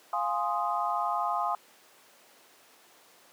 sine chord, F minor seventh, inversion none, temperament equal, 698.5 / 830.6 / 1046.5 / 1244.5 Hz, F5 / Ab5 / C6 / Eb6, 0 / 0 / 0 / 0 cents, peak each -32 dBFS, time 0.13-1.55 s, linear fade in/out 2 ms, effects pink hiss -57 dBFS RMS until 3.32 s + high-pass 400 Hz 12 dB/octave

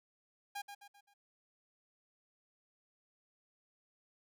sawtooth tone with echo, 810 Hz, G#5, 43 cents flat, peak -36 dBFS, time 0.55-0.62 s, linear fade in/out 10 ms, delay 130 ms, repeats 4, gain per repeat -7 dB, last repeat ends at 1.14 s, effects none

